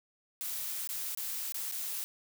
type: noise with dropouts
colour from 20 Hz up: blue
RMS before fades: -37 dBFS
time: 0.41-2.04 s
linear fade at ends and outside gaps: 0 ms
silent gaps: 0.874-0.891 / 1.149-1.174 / 1.522-1.544 / 1.714-1.722 s
effects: none